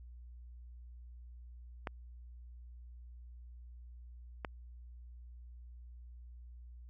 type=clicks; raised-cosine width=0.5 ms; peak=-22 dBFS; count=2; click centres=1.872 / 4.448 s; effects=added 60 Hz sine -49 dBFS peak until 6.89 s